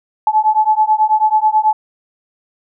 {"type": "beating tone pair", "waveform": "sine", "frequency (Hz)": [858, 867.2], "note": ["A5", "A5"], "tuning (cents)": [-44, -25], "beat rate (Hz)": 9.2, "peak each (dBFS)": -13, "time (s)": [0.27, 1.73], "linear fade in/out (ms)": 2, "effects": []}